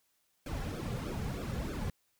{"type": "noise with flanger", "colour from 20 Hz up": "brown", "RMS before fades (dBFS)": -37, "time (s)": [0.46, 1.9], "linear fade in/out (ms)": 2, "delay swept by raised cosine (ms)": [1, 3.3], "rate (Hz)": 3.2, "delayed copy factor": -0.85, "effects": ["white hiss -75 dBFS RMS until 2.19 s"]}